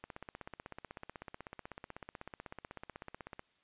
click train, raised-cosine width 0.5 ms, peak -29 dBFS, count 55, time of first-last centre 0.04-3.394 s, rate 16.1 Hz, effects white hiss -73 dBFS RMS until 3.63 s + resampled to 8000 Hz

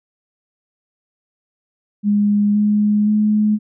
sine tone with pitch steps, 205.9 / 208.9 / 211.9 Hz, G#3 / G#3 / G#3, -15 / +10 / +35 cents, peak -12 dBFS, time 2.03-3.59 s, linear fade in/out 50 ms, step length 520 ms, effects none

